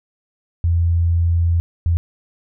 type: tone bursts at uneven times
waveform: sine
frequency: 84.8 Hz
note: E2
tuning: 50 cents sharp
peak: -13 dBFS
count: 2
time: 0.64-1.6 / 1.86-1.97 s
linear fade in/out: 0 ms
effects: none